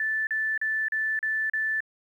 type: tone bursts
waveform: sine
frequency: 1756 Hz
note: A6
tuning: 4 cents flat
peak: -24 dBFS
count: 6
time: 0-1.805 s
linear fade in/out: 2 ms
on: 270 ms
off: 37 ms
effects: 10-bit